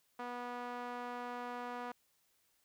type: tone with band-pass filter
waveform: sawtooth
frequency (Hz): 244.1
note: B3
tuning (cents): -20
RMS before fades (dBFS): -43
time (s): 0.19-1.92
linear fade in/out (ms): 5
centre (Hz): 990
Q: 1.3
effects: white hiss -75 dBFS RMS until 2.64 s